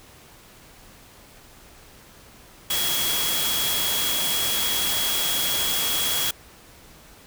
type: tone in noise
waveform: sine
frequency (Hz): 3326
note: G#7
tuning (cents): +2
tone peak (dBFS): -26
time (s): 2.7-6.31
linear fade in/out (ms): 5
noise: white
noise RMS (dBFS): -25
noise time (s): 2.7-6.31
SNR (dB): -4
effects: pink hiss -49 dBFS RMS until 7.26 s